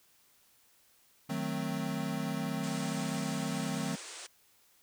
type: chord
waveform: square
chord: D# diminished seventh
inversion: none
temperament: equal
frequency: 155.56 / 185 / 220 / 261.6 Hz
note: D#3 / F#3 / A3 / C4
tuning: 0 / 0 / 0 / 0 cents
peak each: -39 dBFS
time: 1.29-3.96 s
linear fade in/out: 10 ms
type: band-pass noise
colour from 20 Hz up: white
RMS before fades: -46 dBFS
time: 2.63-4.27 s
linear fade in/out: 10 ms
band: 310 to 9300 Hz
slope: 96 dB/octave
effects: white hiss -66 dBFS RMS until 4.82 s